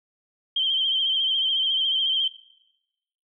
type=tone with vibrato; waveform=sine; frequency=3146 Hz; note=G7; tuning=6 cents sharp; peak=-20 dBFS; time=0.56-2.28 s; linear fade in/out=5 ms; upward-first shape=sine; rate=14 Hz; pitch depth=51 cents each way; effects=noise-tail reverb RT60 1.0 s tail -21 dB re dry